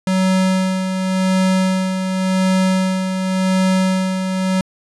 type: tone with tremolo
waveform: square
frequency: 187.7 Hz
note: F#3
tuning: 25 cents sharp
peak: -13 dBFS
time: 0.07-4.61 s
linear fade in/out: 2 ms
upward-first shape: sine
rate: 0.9 Hz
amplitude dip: 50%
effects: resampled to 24000 Hz